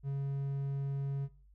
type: tone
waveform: triangle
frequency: 138.59 Hz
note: C#3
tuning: in tune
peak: -30 dBFS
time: 0.03-1.29 s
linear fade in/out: 50 ms
effects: noise-tail reverb RT60 0.4 s tail -18 dB re dry + added 50 Hz sine -58 dBFS peak until 1.54 s